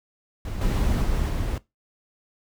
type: noise with level steps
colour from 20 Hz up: brown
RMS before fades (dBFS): -30 / -22 / -24 / -26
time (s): 0.45-1.58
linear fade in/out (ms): 2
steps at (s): 0.61 / 1.02 / 1.29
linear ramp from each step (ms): 5
effects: noise-tail reverb RT60 0.2 s tail -20 dB re dry